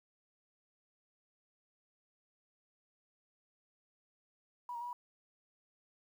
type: tone with pitch steps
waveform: sine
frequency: 974 / 940 / 966 / 974 Hz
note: B5 / A#5 / B5 / B5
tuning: -24 / +14 / -39 / -24 cents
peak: -39 dBFS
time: 4.69-4.93 s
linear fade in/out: 2 ms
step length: 60 ms
effects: 11-bit